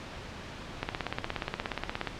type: click train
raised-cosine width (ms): 0.3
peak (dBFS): -14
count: 22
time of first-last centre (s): 0.83-2.073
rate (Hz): 16.9
effects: pink hiss -42 dBFS RMS until 2.19 s + low-pass 4000 Hz 12 dB/octave